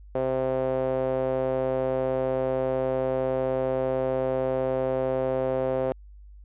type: tone with band-pass filter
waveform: sawtooth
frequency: 130.81 Hz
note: C3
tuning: in tune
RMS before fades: -26 dBFS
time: 0.15-5.92 s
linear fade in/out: 0 ms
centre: 540 Hz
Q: 3.6
effects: added 50 Hz sine -44 dBFS peak until 6.44 s + resampled to 8000 Hz